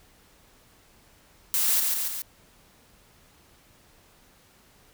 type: noise with echo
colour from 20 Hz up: blue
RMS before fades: -24 dBFS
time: 1.54-1.8 s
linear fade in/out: 0 ms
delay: 140 ms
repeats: 3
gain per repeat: -3 dB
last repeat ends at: 2.22 s
effects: pink hiss -58 dBFS RMS until 4.93 s